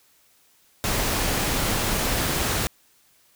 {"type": "noise", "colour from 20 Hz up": "pink", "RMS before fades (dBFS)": -24, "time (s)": [0.84, 2.67], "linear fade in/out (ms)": 0, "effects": ["white hiss -60 dBFS RMS until 3.35 s"]}